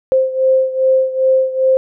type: beating tone pair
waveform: sine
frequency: 523.3 / 525.8 Hz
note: C5 / C5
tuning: 0 / +8 cents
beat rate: 2.5 Hz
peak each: -12 / -16 dBFS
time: 0.12-1.77 s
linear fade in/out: 0 ms
effects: none